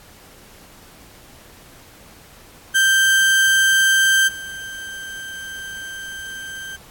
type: tone with level steps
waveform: 35% pulse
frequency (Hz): 1568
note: G6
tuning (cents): 0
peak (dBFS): -11 / -28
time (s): 2.74-6.77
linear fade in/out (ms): 20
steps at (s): 4.27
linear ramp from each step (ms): 20
effects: pink hiss -46 dBFS RMS until 6.9 s + AAC 64 kbps